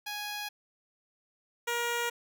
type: tone pair in turn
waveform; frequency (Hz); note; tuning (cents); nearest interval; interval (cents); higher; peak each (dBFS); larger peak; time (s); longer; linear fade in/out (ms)
10% pulse; 830.6 / 474.2; G#5 / A#4; 0 / +30; minor seventh; 970; first; -27 / -21; second; 0.06-0.49 / 1.67-2.1; neither; 10
effects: none